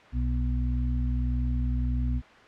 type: harmonic tone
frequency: 61.7 Hz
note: B1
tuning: 1 cent flat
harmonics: 1 / 2 / 4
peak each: -25 / -32 / -34 dBFS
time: 0.12-2.22 s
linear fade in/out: 50 ms
effects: white hiss -50 dBFS RMS until 2.47 s + low-pass 2000 Hz 12 dB/octave